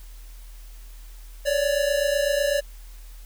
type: tone pair together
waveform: square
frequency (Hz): 559.3 / 587.3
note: C#5 / D5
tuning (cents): +15 / 0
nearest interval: minor second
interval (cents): 85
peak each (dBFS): -24 / -24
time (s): 1.45-2.61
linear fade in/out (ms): 20
effects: added 40 Hz sine -39 dBFS peak until 3.25 s + white hiss -53 dBFS RMS until 3.25 s